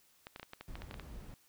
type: clicks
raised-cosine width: 0.3 ms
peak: -29 dBFS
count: 11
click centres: 0.269 / 0.361 / 0.397 / 0.43 / 0.534 / 0.61 / 0.755 / 0.82 / 0.911 / 0.942 / 0.997 s
type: noise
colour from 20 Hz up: brown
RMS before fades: -48 dBFS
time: 0.68-1.34 s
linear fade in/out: 0 ms
effects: white hiss -68 dBFS RMS until 1.48 s

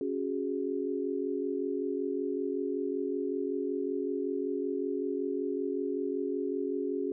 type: chord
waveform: sine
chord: C# suspended fourth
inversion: none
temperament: equal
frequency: 277.2 / 370 / 415.3 Hz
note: C#4 / F#4 / G#4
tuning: 0 / 0 / 0 cents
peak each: -34 dBFS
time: 0.01-7.12 s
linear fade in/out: 2 ms
effects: none

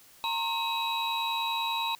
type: tone cluster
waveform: triangle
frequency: 920 / 1070 / 2550 / 3885 Hz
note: A#5 / C6 / D#7 / B7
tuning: -23 / +38 / +42 / -29 cents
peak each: -29 / -35 / -35 / -31 dBFS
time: 0.24-1.95 s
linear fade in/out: 0 ms
effects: white hiss -56 dBFS RMS until 1.99 s

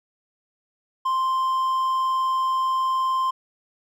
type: tone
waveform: triangle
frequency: 1046.5 Hz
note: C6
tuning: in tune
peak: -18 dBFS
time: 1.05-3.31 s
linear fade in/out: 10 ms
effects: none

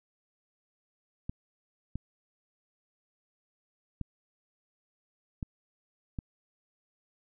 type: clicks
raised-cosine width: 5 ms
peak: -22 dBFS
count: 5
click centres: 1.295 / 1.956 / 4.013 / 5.428 / 6.188 s
effects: none

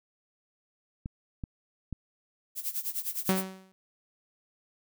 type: clicks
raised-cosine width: 5 ms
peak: -23 dBFS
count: 3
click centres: 1.059 / 1.438 / 1.927 s
type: noise with tremolo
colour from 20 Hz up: violet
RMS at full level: -31 dBFS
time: 2.55-3.44 s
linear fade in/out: 50 ms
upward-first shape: sine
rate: 9.8 Hz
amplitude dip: 85%
type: tone with exponential decay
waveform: sawtooth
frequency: 189.2 Hz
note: F#3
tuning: 39 cents sharp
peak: -18 dBFS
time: 3.29-3.72 s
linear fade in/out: 0 ms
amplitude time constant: 92 ms
effects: none

